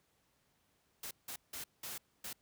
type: noise bursts at uneven times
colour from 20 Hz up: white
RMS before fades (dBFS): -44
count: 5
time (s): 1.03-1.11 / 1.28-1.36 / 1.53-1.64 / 1.83-1.98 / 2.24-2.33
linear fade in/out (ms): 5
effects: pink hiss -75 dBFS RMS until 2.41 s + high-pass 60 Hz 12 dB/octave